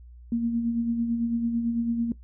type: tone with tremolo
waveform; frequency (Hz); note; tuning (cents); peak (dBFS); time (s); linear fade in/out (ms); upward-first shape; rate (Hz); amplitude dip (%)
sine; 233.1; A#3; 0; -21; 0.32-2.12; 2; sine; 9; 45
effects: noise-tail reverb RT60 0.1 s tail -17 dB re dry + added 60 Hz sine -44 dBFS peak until 2.23 s